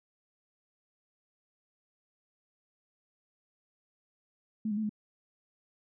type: tone with pitch steps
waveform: sine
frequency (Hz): 217.5 / 205.5 / 218.5 / 210.7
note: A3 / G#3 / A3 / G#3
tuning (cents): -20 / -18 / -12 / +25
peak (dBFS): -29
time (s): 4.65-4.894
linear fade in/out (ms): 5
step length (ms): 61
effects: none